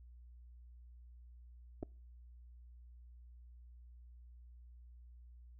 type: clicks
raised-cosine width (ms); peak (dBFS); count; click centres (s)
2; -29; 2; 1.828 / 1.831
effects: noise-tail reverb RT60 0.4 s tail -26 dB re dry + added 60 Hz sine -54 dBFS peak until 5.59 s